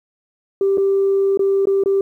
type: tone with dropouts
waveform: sine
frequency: 392 Hz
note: G4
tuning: in tune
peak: -12 dBFS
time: 0.61-2.01 s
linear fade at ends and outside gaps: 2 ms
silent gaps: 0.774-0.78 / 1.374-1.393 / 1.655-1.671 / 1.837-1.859 s
effects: tanh soft clip ceiling -9 dBFS + 9-bit